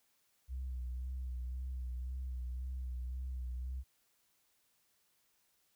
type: tone with vibrato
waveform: sine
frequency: 63.1 Hz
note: B1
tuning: 38 cents sharp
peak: -36 dBFS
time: 0.48-3.84 s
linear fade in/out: 50 ms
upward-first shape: sine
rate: 1.9 Hz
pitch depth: 41 cents each way
effects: tanh soft clip ceiling -35 dBFS + white hiss -75 dBFS RMS until 5.75 s